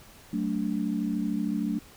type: tone cluster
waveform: sine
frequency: 188.8 / 222.2 / 290.3 Hz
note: F#3 / A3 / D4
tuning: +35 / +17 / -20 cents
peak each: -31 / -29 / -31 dBFS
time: 0.33-1.79 s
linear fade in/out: 5 ms
effects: pink hiss -52 dBFS RMS until 1.96 s